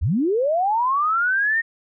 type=linear sweep; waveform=sine; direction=up; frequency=56.3 to 1864.7 Hz; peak=-17 dBFS; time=0.01-1.62 s; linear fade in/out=20 ms; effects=none

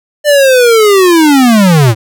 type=linear sweep; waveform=square; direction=down; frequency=599 to 103.9 Hz; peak=-4 dBFS; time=0.24-1.95 s; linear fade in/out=50 ms; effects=none

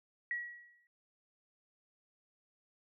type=tone with exponential decay; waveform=sine; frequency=1920 Hz; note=B6; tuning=49 cents flat; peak=-32 dBFS; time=0.31-0.87 s; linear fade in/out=1 ms; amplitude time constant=120 ms; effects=none

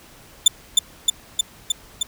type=tone with echo; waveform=25% pulse; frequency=3542 Hz; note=A7; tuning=11 cents sharp; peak=-4 dBFS; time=0.46-0.48 s; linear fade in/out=5 ms; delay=310 ms; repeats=5; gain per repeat=-2 dB; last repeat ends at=2.03 s; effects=pink hiss -47 dBFS RMS until 2.07 s

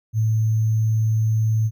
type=tone with sample-and-hold; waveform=sine; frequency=110.2 Hz; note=A2; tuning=3 cents sharp; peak=-16 dBFS; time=0.13-1.71 s; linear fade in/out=50 ms; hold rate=6300 Hz; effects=none

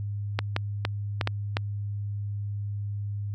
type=clicks; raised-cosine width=0.3 ms; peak=-9 dBFS; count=6; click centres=0.39 / 0.564 / 0.851 / 1.212 / 1.274 / 1.569 s; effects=added 102 Hz sine -29 dBFS peak until 3.34 s

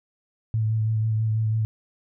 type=tone with vibrato; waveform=sine; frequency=110 Hz; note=A2; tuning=in tune; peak=-20 dBFS; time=0.54-1.65 s; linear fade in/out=0 ms; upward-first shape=sine; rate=6.1 Hz; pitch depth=22 cents each way; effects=none

